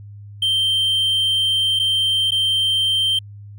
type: tone with dropouts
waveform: triangle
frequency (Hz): 3136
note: G7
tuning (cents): 0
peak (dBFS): -14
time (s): 0.42-3.19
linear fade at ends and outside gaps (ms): 5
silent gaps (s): 1.792-1.796 / 2.308-2.318
effects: added 102 Hz sine -35 dBFS peak until 3.58 s